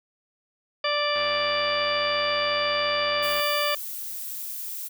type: harmonic tone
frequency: 587.3 Hz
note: D5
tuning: in tune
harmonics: 1 / 2 / 3 / 4 / 5 / 6 / 8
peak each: -27 / -28 / -32 / -31 / -32 / -33 / -32 dBFS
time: 0.84-3.75 s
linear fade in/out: 5 ms
type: click train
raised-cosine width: 0.3 ms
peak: -20 dBFS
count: 212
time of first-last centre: 1.16-3.398 s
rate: 94.3 Hz
type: noise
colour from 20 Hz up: violet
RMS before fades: -34 dBFS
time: 3.22-4.89 s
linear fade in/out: 20 ms
effects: none